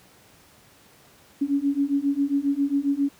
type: beating tone pair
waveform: sine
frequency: 277.1 / 284.5 Hz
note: C#4 / C#4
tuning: -1 / +45 cents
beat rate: 7.4 Hz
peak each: -24 / -23 dBFS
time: 1.41-3.09 s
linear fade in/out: 10 ms
effects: pink hiss -54 dBFS RMS until 3.19 s + high-pass 80 Hz 12 dB/octave